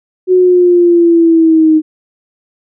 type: linear sweep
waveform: sine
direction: down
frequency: 370 to 310 Hz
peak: -4 dBFS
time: 0.27-1.82 s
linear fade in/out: 50 ms
effects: none